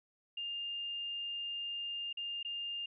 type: tone with dropouts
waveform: sine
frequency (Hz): 2809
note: F7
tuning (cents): +9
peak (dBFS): -37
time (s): 0.37-2.86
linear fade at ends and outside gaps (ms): 5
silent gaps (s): 2.129-2.171 / 2.43-2.448
effects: none